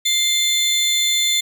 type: tone pair together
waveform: 30% pulse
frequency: 2095 / 3523 Hz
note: C7 / A7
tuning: +2 / +1 cents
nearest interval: major sixth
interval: 899 cents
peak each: -20 / -14 dBFS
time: 0.05-1.41 s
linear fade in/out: 10 ms
effects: none